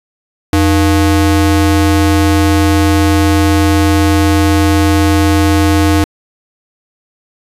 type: ring-modulated tone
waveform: square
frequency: 196 Hz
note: G3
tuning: in tune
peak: -5 dBFS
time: 0.53-6.04 s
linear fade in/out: 0 ms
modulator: 110 Hz
effects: resampled to 32000 Hz